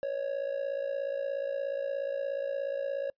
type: tone with amplitude modulation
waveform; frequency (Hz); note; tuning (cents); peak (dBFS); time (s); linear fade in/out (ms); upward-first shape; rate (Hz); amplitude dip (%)
triangle; 554.4; C#5; 0; -25; 0.03-3.1; 0; sine; 56.9; 75
effects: noise-tail reverb RT60 0.1 s tail -25 dB re dry + resampled to 11025 Hz